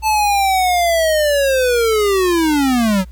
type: linear sweep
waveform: square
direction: down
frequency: 880 to 179.3 Hz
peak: -13 dBFS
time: 0.02-3.05 s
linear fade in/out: 50 ms
effects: added 60 Hz sine -32 dBFS peak until 3.11 s + pink hiss -56 dBFS RMS until 3.11 s